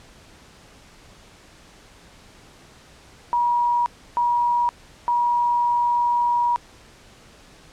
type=tone bursts at uneven times; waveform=sine; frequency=959 Hz; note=A#5; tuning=49 cents sharp; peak=-17 dBFS; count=3; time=3.33-3.86 / 4.17-4.69 / 5.08-6.56 s; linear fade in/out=0 ms; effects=pink hiss -49 dBFS RMS until 7.72 s + low-pass 8000 Hz 12 dB/octave